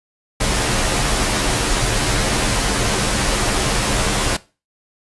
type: noise with comb filter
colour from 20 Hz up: pink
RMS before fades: -18 dBFS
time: 0.4-4.37 s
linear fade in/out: 10 ms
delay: 12 ms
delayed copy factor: -0.7
effects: noise-tail reverb RT60 0.3 s tail -19 dB re dry + resampled to 24000 Hz